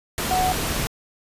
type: tone in noise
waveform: sine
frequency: 740 Hz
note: F#5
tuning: in tune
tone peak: -19 dBFS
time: 0.31-0.52 s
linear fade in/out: 0 ms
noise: pink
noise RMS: -25 dBFS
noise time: 0.18-0.87 s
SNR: +3 dB
effects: resampled to 32000 Hz